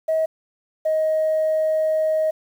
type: tone pair in turn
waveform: sine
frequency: 638 / 628.1 Hz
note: D#5 / D#5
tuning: +43 / +16 cents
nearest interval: unison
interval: 27 cents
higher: first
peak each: -16 dBFS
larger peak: neither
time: 0.08-0.26 / 0.85-2.31 s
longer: second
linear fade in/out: 10 ms
effects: tanh soft clip ceiling -13 dBFS + 8-bit